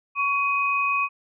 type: tone pair together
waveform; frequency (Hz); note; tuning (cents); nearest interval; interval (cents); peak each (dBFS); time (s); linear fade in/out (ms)
sine; 1117.6 / 2509; C#6 / D#7; +14 / +14; octave + major second; 1400; -23; 0.15-1.09; 50
effects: none